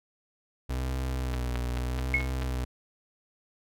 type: tone with vibrato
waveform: 35% pulse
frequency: 62.9 Hz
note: B1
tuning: 32 cents sharp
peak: -27 dBFS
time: 0.69-2.65 s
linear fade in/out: 10 ms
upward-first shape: sine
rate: 0.8 Hz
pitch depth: 51 cents each way
type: click train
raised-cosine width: 0.3 ms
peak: -19 dBFS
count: 6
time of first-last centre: 1.34-2.422 s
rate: 4.62 Hz
type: tone with exponential decay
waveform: sine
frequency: 2182 Hz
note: C#7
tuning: 28 cents flat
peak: -19 dBFS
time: 2.14-2.32 s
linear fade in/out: 1 ms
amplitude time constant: 37 ms
effects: none